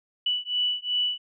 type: beating tone pair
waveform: sine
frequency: 2960 / 2962.7 Hz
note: F#7 / F#7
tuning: 0 / +2 cents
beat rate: 2.7 Hz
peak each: -27 dBFS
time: 0.26-1.18 s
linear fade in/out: 5 ms
effects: none